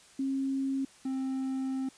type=tone pair in turn; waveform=sine / triangle; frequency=270 / 264.4 Hz; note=C#4 / C4; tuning=-45 / +18 cents; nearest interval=unison; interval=37 cents; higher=first; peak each=-28 dBFS; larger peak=neither; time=0.19-0.85 / 1.05-1.89 s; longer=second; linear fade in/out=5 ms; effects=white hiss -57 dBFS RMS until 1.97 s + resampled to 22050 Hz